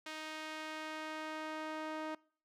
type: tone with band-pass filter sweep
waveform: sawtooth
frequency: 311.9 Hz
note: D#4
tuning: 4 cents sharp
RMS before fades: -43 dBFS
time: 0.06-2.15 s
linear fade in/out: 5 ms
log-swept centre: 2700 to 930 Hz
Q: 0.72
effects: noise-tail reverb RT60 0.5 s tail -25 dB re dry